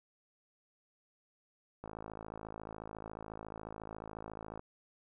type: click train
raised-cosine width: 1 ms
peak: -30 dBFS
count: 150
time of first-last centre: 1.84-4.594 s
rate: 54.1 Hz
effects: none